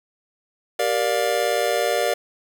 square chord, G minor seventh, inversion none, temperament just, 392 / 470.4 / 588 / 705.6 Hz, G4 / Bb4 / D5 / F5, 0 / +16 / +2 / +18 cents, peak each -29 / -25 / -24 / -26 dBFS, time 0.79-2.14 s, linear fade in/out 5 ms, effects 9-bit

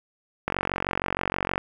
click train, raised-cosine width 0.5 ms, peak -9 dBFS, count 52, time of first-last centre 0.48-1.579 s, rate 46.4 Hz, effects 8-bit

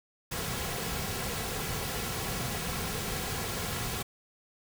pink noise with comb filter, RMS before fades -34 dBFS, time 0.31-4.03 s, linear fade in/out 10 ms, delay 3.3 ms, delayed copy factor -0.5, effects none

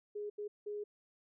sine tone bursts at uneven times, 415.3 Hz, G#4, in tune, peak -38 dBFS, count 3, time 0.15-0.3 / 0.38-0.48 / 0.66-0.84 s, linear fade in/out 10 ms, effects none

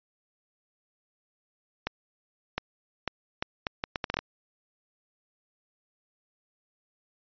accelerating click train, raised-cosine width 0.3 ms, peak -12 dBFS, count 12, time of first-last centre 1.87-4.19 s, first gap 710 ms, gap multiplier 0.7, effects resampled to 11025 Hz

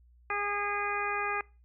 harmonic tone, 409 Hz, G#4, 26 cents flat, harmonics 1 / 2 / 3 / 4 / 5 / 6, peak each -39 / -36 / -34 / -37 / -37 / -36 dBFS, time 0.3-1.41 s, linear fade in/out 2 ms, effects noise-tail reverb RT60 0.3 s tail -23 dB re dry + added 60 Hz sine -57 dBFS peak until 1.64 s

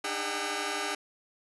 10% pulse tone cluster, 294.5 / 306.8 / 404.8 / 755 / 1341 Hz, D4 / D#4 / G#4 / F#5 / E6, +5 / -24 / -44 / +35 / +29 cents, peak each -34 / -31 / -26 / -28 / -31 dBFS, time 0.04-0.95 s, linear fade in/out 5 ms, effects resampled to 24000 Hz

